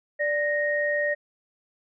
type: tone pair together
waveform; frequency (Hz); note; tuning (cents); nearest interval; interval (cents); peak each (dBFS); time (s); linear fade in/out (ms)
sine; 587.7 / 1864.7; D5 / A#6; +1 / 0; octave + minor sixth; 1999; -25; 0.19-1.15; 20
effects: none